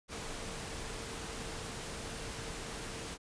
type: tone in noise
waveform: sine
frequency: 453.9 Hz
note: A#4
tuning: 46 cents flat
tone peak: -51 dBFS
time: 0.08-3.18 s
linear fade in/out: 50 ms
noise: pink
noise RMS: -42 dBFS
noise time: 0.08-3.18 s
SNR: -12 dB
effects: resampled to 22050 Hz